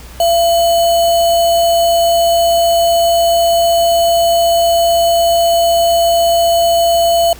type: tone with sample-and-hold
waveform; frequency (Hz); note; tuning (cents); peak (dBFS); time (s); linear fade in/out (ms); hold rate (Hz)
sine; 679; F5; -49; -8; 0.2-7.33; 2; 3675
effects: added 60 Hz sine -33 dBFS peak until 7.39 s + pink hiss -37 dBFS RMS until 7.39 s